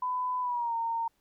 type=tone with pitch glide; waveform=sine; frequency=1002 to 918.8 Hz; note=B5 to A#5; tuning=+25 to -25 cents; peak=-28 dBFS; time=0.02-1.08 s; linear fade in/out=5 ms; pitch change=-150 cents; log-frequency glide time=0.41-0.75 s; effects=pink hiss -73 dBFS RMS until 1.2 s